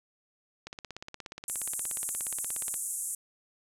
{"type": "click train", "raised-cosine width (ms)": 0.2, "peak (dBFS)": -23, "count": 36, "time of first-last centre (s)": [0.67, 2.741], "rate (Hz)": 16.9}
{"type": "band-pass noise", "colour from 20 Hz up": "white", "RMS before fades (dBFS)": -35, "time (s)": [1.48, 3.15], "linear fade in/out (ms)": 2, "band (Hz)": [7400, 11000], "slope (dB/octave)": 48}
{"effects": []}